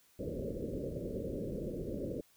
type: low-pass noise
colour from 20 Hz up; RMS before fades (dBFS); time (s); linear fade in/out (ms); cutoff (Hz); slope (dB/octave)
white; -39; 0.19-2.21; 2; 570; 96
effects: white hiss -67 dBFS RMS until 2.36 s